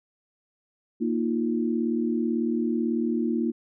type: chord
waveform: sine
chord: Bb suspended fourth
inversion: none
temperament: equal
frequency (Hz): 233.1 / 311.1 / 349.2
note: Bb3 / Eb4 / F4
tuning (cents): 0 / 0 / 0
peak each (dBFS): -25 / -29 / -29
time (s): 1-3.52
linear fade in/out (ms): 20
effects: none